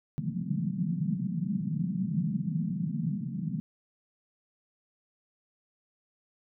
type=band-pass noise; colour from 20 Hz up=pink; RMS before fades=-31 dBFS; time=0.18-3.6 s; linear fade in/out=0 ms; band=150 to 210 Hz; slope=48 dB/octave; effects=none